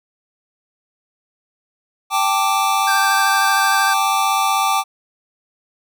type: chord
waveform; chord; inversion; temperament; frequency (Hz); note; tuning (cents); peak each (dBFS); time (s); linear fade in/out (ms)
square; G suspended second; none; equal; 784 / 880 / 1174.7; G5 / A5 / D6; 0 / 0 / 0; -20 / -22 / -19; 2.1-4.84; 50
type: tone with vibrato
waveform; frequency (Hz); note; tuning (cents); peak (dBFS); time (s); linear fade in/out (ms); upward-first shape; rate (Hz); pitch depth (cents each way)
square; 1568; G6; 0; -19; 2.87-3.94; 10; sine; 13; 24
effects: none